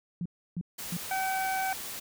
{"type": "tone bursts", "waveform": "sine", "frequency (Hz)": 173.7, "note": "F3", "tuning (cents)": -9, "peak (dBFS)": -30, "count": 3, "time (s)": [0.21, 0.968], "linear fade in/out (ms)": 2, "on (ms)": 46, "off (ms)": 310}
{"type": "noise", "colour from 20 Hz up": "white", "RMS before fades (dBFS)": -39, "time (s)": [0.78, 2], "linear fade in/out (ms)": 10}
{"type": "harmonic tone", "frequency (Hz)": 763, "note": "G5", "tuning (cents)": -47, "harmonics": [1, 2, 3], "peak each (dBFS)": [-29, -35, -39], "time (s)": [1.11, 1.73], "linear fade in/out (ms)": 2}
{"effects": []}